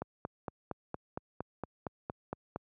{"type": "click train", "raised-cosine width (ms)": 1, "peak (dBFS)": -22, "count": 12, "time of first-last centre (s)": [0.02, 2.56], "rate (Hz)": 4.33, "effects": ["high-pass 80 Hz 12 dB/octave"]}